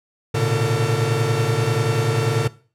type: tone cluster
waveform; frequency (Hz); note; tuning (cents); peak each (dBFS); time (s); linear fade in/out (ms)
45% pulse; 110.9 / 121.2 / 142.9 / 451.9; A2 / B2 / D3 / A4; +14 / -32 / -47 / +46; -23; 0.34-2.48; 10
effects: noise-tail reverb RT60 0.4 s tail -19 dB re dry + low-pass 11000 Hz 12 dB/octave